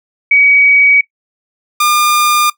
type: tone pair in turn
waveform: sine / sawtooth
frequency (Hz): 2264 / 1205.9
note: C#7 / D6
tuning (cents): +36 / +45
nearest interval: major seventh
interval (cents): 1091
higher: first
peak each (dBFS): -5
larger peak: neither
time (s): 0.31-1.01 / 1.8-2.5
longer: neither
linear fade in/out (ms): 5
effects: noise-tail reverb RT60 0.1 s tail -18 dB re dry